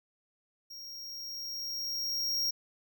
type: tone with level ramp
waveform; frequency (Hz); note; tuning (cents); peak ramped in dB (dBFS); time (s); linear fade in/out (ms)
square; 5588; F8; 0; -44 to -28; 0.7-2.51; 10
effects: none